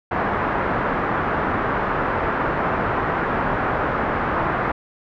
white low-pass noise, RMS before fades -22 dBFS, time 0.11-4.72 s, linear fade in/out 5 ms, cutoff 1500 Hz, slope 24 dB/octave, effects none

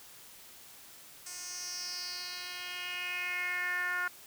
10% pulse tone with band-pass filter sweep, 358.5 Hz, F4, 45 cents sharp, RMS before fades -37 dBFS, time 1.26-4.08 s, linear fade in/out 5 ms, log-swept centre 7400 to 1500 Hz, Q 4.4, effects white hiss -53 dBFS RMS until 4.26 s

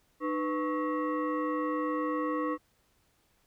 sine tone with frequency modulation, 304.7 Hz, D#4, 36 cents flat, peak -28 dBFS, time 0.2-2.58 s, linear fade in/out 50 ms, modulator 802 Hz, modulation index 1.2, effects pink hiss -70 dBFS RMS until 3.46 s

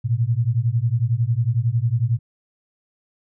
sine beating tone pair, 111.8 / 122.8 Hz, A2 / B2, +28 / -9 cents, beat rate 11 Hz, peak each -20 dBFS, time 0.04-2.19 s, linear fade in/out 20 ms, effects none

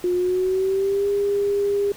sine tone with pitch glide, 357.6 to 403.7 Hz, F4 to G#4, +41 to -49 cents, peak -18 dBFS, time 0.04-1.92 s, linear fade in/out 2 ms, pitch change +210 cents, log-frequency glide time 0.15-1.08 s, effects pink hiss -43 dBFS RMS until 1.96 s

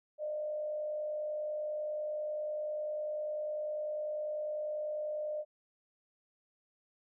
sine tone with frequency modulation, 606 Hz, D#5, 46 cents flat, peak -34 dBFS, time 0.18-5.45 s, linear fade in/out 50 ms, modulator 50.1 Hz, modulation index 0.35, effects none

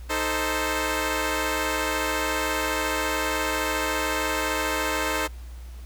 10% pulse chord, A diminished, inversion second, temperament equal, 311.1 / 440 / 523.3 Hz, Eb4 / A4 / C5, 0 / 0 / 0 cents, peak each -20 / -21 / -20 dBFS, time 0.09-5.28 s, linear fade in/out 20 ms, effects added 60 Hz sine -36 dBFS peak until 5.85 s + pink hiss -53 dBFS RMS until 5.85 s

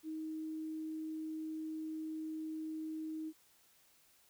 sine tone, 314.9 Hz, D#4, 21 cents sharp, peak -39 dBFS, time 0.03-3.33 s, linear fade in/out 50 ms, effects white hiss -68 dBFS RMS until 4.29 s

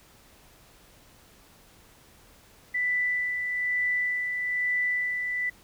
sine tone with tremolo, 1983 Hz, B6, 7 cents sharp, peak -23 dBFS, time 2.74-5.5 s, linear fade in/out 10 ms, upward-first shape sine, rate 1.1 Hz, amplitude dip 40%, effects pink hiss -56 dBFS RMS until 5.63 s

